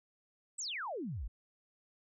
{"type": "exponential sweep", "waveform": "sine", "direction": "down", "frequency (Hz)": [8490, 43.09], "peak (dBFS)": -37, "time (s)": [0.58, 1.28], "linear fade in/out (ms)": 10, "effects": []}